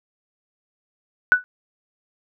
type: tone with exponential decay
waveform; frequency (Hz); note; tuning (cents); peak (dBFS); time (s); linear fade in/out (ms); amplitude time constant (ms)
sine; 1484; F#6; +5; -6; 1.32-1.44; 0; 25
effects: none